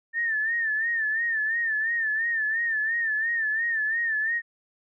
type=tone with vibrato; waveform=sine; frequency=1795 Hz; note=A6; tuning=34 cents sharp; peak=-23 dBFS; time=0.13-4.42 s; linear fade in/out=50 ms; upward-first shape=sine; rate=2.9 Hz; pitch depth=80 cents each way; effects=none